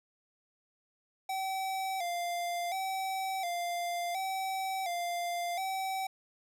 square tone with vibrato, 730 Hz, F#5, 24 cents flat, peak -33 dBFS, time 1.29-6.07 s, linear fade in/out 5 ms, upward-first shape square, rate 0.7 Hz, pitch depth 83 cents each way, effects none

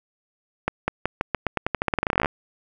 accelerating click train, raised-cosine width 0.5 ms, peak -6 dBFS, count 24, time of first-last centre 0.68-2.259 s, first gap 200 ms, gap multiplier 0.88, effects none

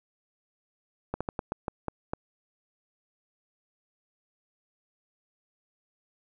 slowing click train, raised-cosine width 1 ms, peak -16 dBFS, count 8, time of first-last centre 1.14-2.135 s, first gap 66 ms, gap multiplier 1.25, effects none

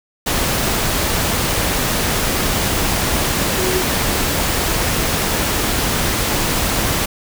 sine tone in noise, 370 Hz, F#4, in tune, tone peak -20 dBFS, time 3.58-3.83 s, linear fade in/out 10 ms, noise pink, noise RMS -18 dBFS, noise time 0.26-7.06 s, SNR -5 dB, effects none

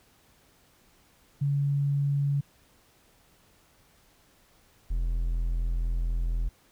sine / triangle tone pair in turn, 141.5 / 42.07 Hz, C#3 / E1, +36 / +36 cents, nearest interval octave + major sixth, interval 2100 cents, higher first, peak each -23 dBFS, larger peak neither, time 1.41-2.41 / 4.9-6.49 s, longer second, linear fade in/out 10 ms, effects pink hiss -62 dBFS RMS until 6.71 s

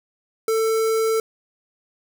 square tone with notch filter, 445 Hz, A4, 20 cents sharp, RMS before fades -20 dBFS, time 0.48-1.2 s, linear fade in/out 2 ms, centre 2900 Hz, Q 1.1, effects none

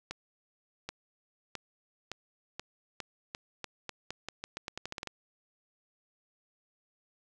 accelerating click train, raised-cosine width 0.2 ms, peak -20 dBFS, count 20, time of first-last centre 0.11-5.073 s, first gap 780 ms, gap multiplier 0.85, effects none

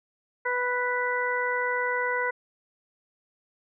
harmonic tone, 493.9 Hz, B4, in tune, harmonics 1 / 2 / 3 / 4, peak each -30 / -30 / -30 / -30 dBFS, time 0.45-2.31 s, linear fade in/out 10 ms, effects none

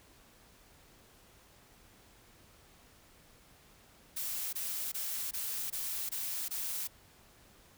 blue noise bursts, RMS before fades -37 dBFS, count 7, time 4.16-6.876 s, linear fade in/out 10 ms, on 370 ms, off 21 ms, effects pink hiss -61 dBFS RMS until 7.77 s

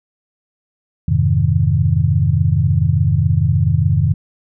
sine chord, F minor seventh, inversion none, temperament equal, 87.31 / 103.83 / 130.81 / 155.56 Hz, F2 / Ab2 / C3 / Eb3, 0 / 0 / 0 / 0 cents, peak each -17 dBFS, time 1.08-4.14 s, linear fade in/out 5 ms, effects none

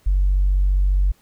sine tone, 47.4 Hz, F#1, 43 cents sharp, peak -13 dBFS, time 0.06-1.12 s, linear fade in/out 10 ms, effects tanh soft clip ceiling -10 dBFS + pink hiss -58 dBFS RMS until 1.21 s

